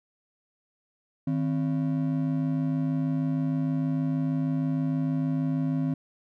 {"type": "ring-modulated tone", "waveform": "triangle", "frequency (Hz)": 209.4, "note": "G#3", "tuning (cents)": 15, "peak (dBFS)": -19, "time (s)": [1.27, 5.94], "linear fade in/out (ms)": 5, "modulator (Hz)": 53.2, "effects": []}